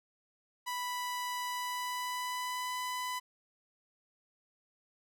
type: tone with pitch glide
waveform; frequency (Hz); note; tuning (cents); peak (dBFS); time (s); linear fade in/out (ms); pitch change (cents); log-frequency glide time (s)
sawtooth; 987.8 to 1000.4; B5 to B5; 0 to +22; -31; 0.66-3.2; 20; +22; 1.48-2.77
effects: none